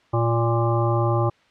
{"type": "harmonic tone with a mistuned harmonic", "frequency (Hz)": 116.54, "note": "A#2", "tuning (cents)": 0, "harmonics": [1, 3, 5, 7, 9, 10], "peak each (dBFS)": [-20, -25, -27, -28, -30, -30], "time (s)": [0.13, 1.3], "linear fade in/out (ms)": 10, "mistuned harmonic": 10, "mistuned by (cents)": 22, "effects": ["white hiss -58 dBFS RMS until 1.5 s", "low-pass 3000 Hz 12 dB/octave"]}